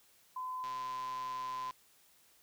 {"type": "tone", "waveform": "sine", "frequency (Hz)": 1018, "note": "C6", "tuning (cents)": -48, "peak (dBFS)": -37, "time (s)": [0.36, 1.71], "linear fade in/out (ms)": 5}
{"type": "click train", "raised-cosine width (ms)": 0.2, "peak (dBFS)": -33, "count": 140, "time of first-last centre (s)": [0.64, 1.709], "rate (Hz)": 130}
{"effects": ["white hiss -66 dBFS RMS until 2.42 s"]}